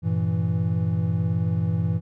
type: chord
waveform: triangle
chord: E diminished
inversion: first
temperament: equal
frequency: 98 / 116.54 / 164.81 Hz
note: G2 / Bb2 / E3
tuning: 0 / 0 / 0 cents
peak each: -23 / -25 / -22 dBFS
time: 0.02-2.01 s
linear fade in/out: 50 ms
effects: none